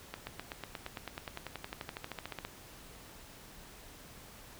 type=accelerating click train; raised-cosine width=0.3 ms; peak=-23 dBFS; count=26; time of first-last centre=0.14-2.45 s; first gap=130 ms; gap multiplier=0.97; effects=pink hiss -53 dBFS RMS until 4.59 s

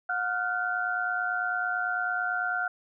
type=tone cluster; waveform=sine; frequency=724 / 1401 / 1510 Hz; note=F#5 / F6 / F#6; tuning=-38 / +5 / +35 cents; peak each=-32 / -29 / -32 dBFS; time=0.09-2.68 s; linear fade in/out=5 ms; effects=none

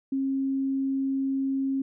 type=tone; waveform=sine; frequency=270 Hz; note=C#4; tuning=45 cents flat; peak=-24 dBFS; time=0.12-1.82 s; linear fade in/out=5 ms; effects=none

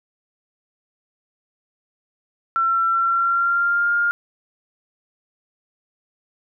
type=tone with pitch glide; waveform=sine; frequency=1351 to 1410 Hz; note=E6 to F6; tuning=+42 to +16 cents; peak=-16 dBFS; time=2.56-4.11 s; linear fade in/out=0 ms; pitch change=+74 cents; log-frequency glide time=2.92-3.93 s; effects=none

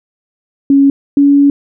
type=tone pair in turn; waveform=sine; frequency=277.2 / 282.9 Hz; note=C#4 / C#4; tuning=0 / +35 cents; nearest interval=unison; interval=35 cents; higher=second; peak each=-4 dBFS; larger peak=neither; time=0.7-0.9 / 1.17-1.5 s; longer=second; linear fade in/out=2 ms; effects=none

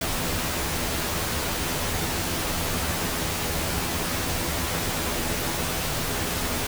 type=noise with comb filter; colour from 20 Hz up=pink; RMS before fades=-27 dBFS; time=0.01-6.67 s; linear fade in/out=5 ms; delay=12 ms; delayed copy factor=+0.55; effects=none

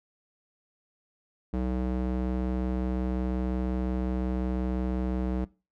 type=tone with band-pass filter; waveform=square; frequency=62.8 Hz; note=B1; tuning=30 cents sharp; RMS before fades=-29 dBFS; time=1.53-5.45 s; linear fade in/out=10 ms; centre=260 Hz; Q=0.75; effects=noise-tail reverb RT60 0.3 s tail -21 dB re dry

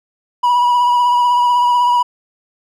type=tone with vibrato; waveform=triangle; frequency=974 Hz; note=B5; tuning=24 cents flat; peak=-8 dBFS; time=0.43-2.03 s; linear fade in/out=10 ms; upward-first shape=triangle; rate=16 Hz; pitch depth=32 cents each way; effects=none

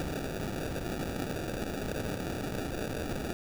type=noise with sample-and-hold; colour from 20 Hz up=white; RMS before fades=-35 dBFS; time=0-3.33 s; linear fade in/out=0 ms; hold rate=1050 Hz; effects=none

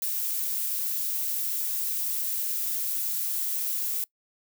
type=noise; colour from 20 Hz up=violet; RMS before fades=-29 dBFS; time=0.02-4.04 s; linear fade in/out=2 ms; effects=noise-tail reverb RT60 0.1 s tail -22 dB re dry

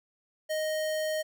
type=tone; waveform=square; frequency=622.3 Hz; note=D#5; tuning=in tune; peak=-29 dBFS; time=0.49-1.23 s; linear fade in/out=20 ms; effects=none

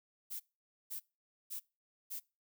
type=noise bursts; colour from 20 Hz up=violet; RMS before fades=-42 dBFS; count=4; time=0.3-2.2 s; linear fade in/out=20 ms; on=100 ms; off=500 ms; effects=noise-tail reverb RT60 0.3 s tail -24 dB re dry

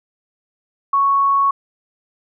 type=tone; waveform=sine; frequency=1108.7 Hz; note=C#6; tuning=in tune; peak=-12 dBFS; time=0.93-1.51 s; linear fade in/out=5 ms; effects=none

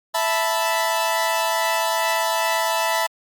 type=chord; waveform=sawtooth; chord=E suspended fourth; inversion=none; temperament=equal; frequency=659.3 / 880 / 987.8 Hz; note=E5 / A5 / B5; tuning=0 / 0 / 0 cents; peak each=-20 dBFS; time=0.14-3.07 s; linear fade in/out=10 ms; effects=Opus 48 kbps

